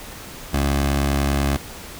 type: tone with notch filter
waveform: 15% pulse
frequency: 70 Hz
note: C#2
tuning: 18 cents sharp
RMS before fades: -20 dBFS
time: 0.53-1.57 s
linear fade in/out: 10 ms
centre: 170 Hz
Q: 1.9
effects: pink hiss -37 dBFS RMS until 1.99 s